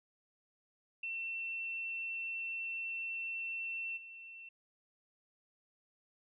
sine tone with level steps, 2696 Hz, E7, 38 cents sharp, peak -37 / -48 dBFS, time 1.03-4.49 s, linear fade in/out 5 ms, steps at 3.96 s, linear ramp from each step 20 ms, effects none

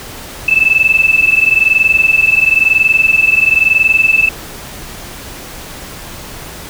sine tone pair together, 2618 / 2639 Hz, E7 / E7, -13 / +1 cents, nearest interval unison, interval 14 cents, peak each -10 dBFS, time 0.48-4.29 s, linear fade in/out 5 ms, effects pink hiss -29 dBFS RMS until 6.69 s

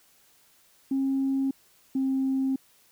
sine tone pair in turn, 270 / 266.4 Hz, C#4 / C4, -45 / +31 cents, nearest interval unison, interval 24 cents, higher first, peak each -22 dBFS, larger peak neither, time 0.91-1.51 / 1.95-2.56 s, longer second, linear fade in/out 5 ms, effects tanh soft clip ceiling -19 dBFS + white hiss -61 dBFS RMS until 2.91 s

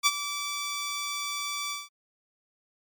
10% pulse tone with ADSR envelope, 1158 Hz, D6, 25 cents flat, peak -9 dBFS, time 0.03-1.89 s, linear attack 34 ms, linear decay 40 ms, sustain -13 dB, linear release 180 ms, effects MP3 96 kbps

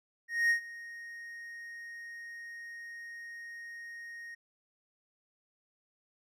triangle tone with ADSR envelope, 1864.7 Hz, A#6, in tune, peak -21 dBFS, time 0.28-4.35 s, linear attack 220 ms, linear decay 100 ms, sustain -20 dB, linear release 9 ms, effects none

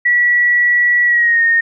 sine tone with pitch glide, 1940 to 1846 Hz, B6 to A#6, -31 to -17 cents, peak -9 dBFS, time 0.05-1.61 s, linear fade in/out 10 ms, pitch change -86 cents, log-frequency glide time 1.05-1.42 s, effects none

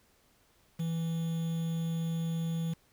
triangle tone with quantisation, 164.81 Hz, E3, in tune, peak -28 dBFS, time 0.79-2.74 s, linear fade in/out 10 ms, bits 8, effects pink hiss -67 dBFS RMS until 2.92 s

